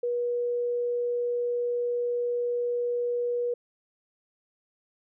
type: tone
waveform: sine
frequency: 482.8 Hz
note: B4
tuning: 39 cents flat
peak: -25 dBFS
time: 0.03-3.54 s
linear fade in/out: 5 ms
effects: none